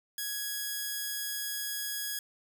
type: tone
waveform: 5% pulse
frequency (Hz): 1664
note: G#6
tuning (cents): +3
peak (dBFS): -22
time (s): 0.18-2.19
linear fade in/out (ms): 2
effects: none